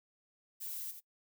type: noise with echo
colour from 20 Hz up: violet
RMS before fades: -42 dBFS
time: 0.6-0.92 s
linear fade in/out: 20 ms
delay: 87 ms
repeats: 1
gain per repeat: -8 dB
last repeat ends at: 1.007 s
effects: noise-tail reverb RT60 0.1 s tail -21 dB re dry